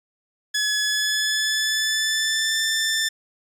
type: tone with pitch glide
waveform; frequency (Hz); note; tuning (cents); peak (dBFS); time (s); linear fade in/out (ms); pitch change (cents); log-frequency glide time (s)
15% pulse; 1700 to 1776.3; G#6 to A6; +40 to +16; -14; 0.54-3.09; 10; +76; 0.82-2.61
effects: resampled to 32000 Hz